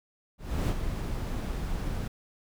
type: noise with ADSR envelope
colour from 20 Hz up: brown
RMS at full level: -25 dBFS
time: 0.38-2.08 s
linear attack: 310 ms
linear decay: 47 ms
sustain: -7 dB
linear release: 9 ms
effects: none